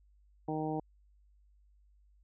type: harmonic tone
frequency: 155.56 Hz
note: D#3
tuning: in tune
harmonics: 1 / 2 / 3 / 4 / 5 / 6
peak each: -39 / -36 / -40 / -44 / -39 / -47 dBFS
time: 0.48-0.8 s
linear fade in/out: 5 ms
effects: added 50 Hz sine -62 dBFS peak until 2.23 s